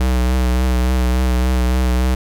square tone with vibrato, 62.8 Hz, B1, 30 cents sharp, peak -14 dBFS, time 0-2.15 s, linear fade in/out 5 ms, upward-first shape triangle, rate 3.5 Hz, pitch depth 37 cents each way, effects none

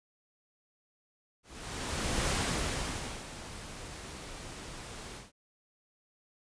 pink noise with ADSR envelope, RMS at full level -30 dBFS, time 1.43-5.32 s, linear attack 870 ms, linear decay 940 ms, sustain -14 dB, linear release 170 ms, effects resampled to 22050 Hz

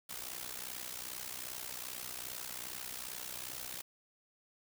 white noise with amplitude modulation, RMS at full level -40 dBFS, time 0.09-3.82 s, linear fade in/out 10 ms, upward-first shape sine, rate 62.5 Hz, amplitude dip 80%, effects none

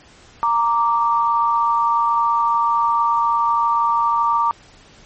sine tone pair together, 929 / 1170.5 Hz, A#5 / D6, -6 / -6 cents, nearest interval major third, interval 400 cents, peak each -17 dBFS, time 0.43-4.51 s, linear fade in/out 0 ms, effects pink hiss -47 dBFS RMS until 5.05 s + MP3 32 kbps

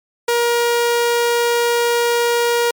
sawtooth tone, 474.1 Hz, A#4, 29 cents sharp, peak -10 dBFS, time 0.28-2.71 s, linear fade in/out 5 ms, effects MP3 96 kbps

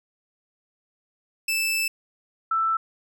sawtooth / sine tone pair in turn, 2637 / 1326.1 Hz, E7 / E6, 0 / +10 cents, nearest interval octave, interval 1190 cents, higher first, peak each -19 / -20 dBFS, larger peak first, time 1.48-1.88 / 2.51-2.77 s, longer first, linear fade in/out 5 ms, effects none

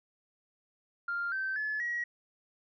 sine tone with pitch steps, 1396.9 / 1550 / 1719.8 / 1908.2 Hz, F6 / G6 / A6 / A#6, 0 / -20 / -40 / +40 cents, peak -30 dBFS, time 1.08-2.04 s, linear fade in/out 5 ms, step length 240 ms, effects tanh soft clip ceiling -26 dBFS

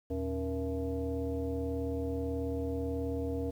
sine tone with frequency modulation, 274.8 Hz, C#4, 15 cents flat, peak -31 dBFS, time 0.1-3.51 s, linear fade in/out 10 ms, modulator 196 Hz, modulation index 1.4, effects 10-bit

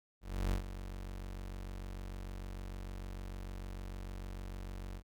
35% pulse tone with ADSR envelope, 46.66 Hz, F#1, 15 cents sharp, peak -28 dBFS, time 0.21-5.03 s, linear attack 310 ms, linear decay 100 ms, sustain -12 dB, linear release 69 ms, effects none

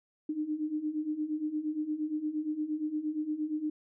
sine beating tone pair, 300 / 308.6 Hz, D4 / D#4, +37 / -14 cents, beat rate 8.6 Hz, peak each -36 / -32 dBFS, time 0.29-3.7 s, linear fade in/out 5 ms, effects none

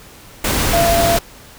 sine tone in noise, 680 Hz, F5, 46 cents flat, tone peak -13 dBFS, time 0.73-1.17 s, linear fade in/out 5 ms, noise pink, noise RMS -17 dBFS, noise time 0.44-1.19 s, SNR +1 dB, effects pink hiss -41 dBFS RMS until 1.58 s

